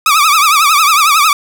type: tone with vibrato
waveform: sawtooth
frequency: 1218 Hz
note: D#6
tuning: 37 cents flat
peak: -3 dBFS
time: 0.06-1.33 s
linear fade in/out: 2 ms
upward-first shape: triangle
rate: 11 Hz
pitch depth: 160 cents each way
effects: none